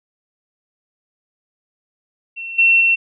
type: tone with level steps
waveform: sine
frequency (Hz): 2710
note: E7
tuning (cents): +47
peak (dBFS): -26 / -9 / -11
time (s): 2.36-2.96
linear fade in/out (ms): 20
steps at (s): 2.58 / 2.8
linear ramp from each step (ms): 10
effects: none